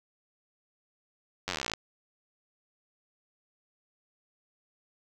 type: slowing click train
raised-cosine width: 0.2 ms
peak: -14 dBFS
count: 19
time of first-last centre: 1.48-1.736 s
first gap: 10 ms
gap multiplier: 1.04
effects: none